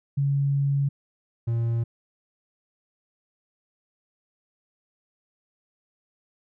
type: tone pair in turn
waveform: sine / triangle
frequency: 140 / 116.21 Hz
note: C#3 / A#2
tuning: +18 / -5 cents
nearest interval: minor third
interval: 323 cents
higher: first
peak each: -20 dBFS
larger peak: neither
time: 0.17-0.89 / 1.47-1.84 s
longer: first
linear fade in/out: 10 ms
effects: none

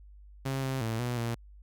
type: tone with pitch steps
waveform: sawtooth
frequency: 134.5 / 132.7 / 112.8 / 122.2 / 116.8 Hz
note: C3 / C3 / A2 / B2 / A#2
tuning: +48 / +25 / +44 / -18 / +4 cents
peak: -26 dBFS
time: 0.45-1.35 s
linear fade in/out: 10 ms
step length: 180 ms
effects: added 50 Hz sine -49 dBFS peak until 1.62 s

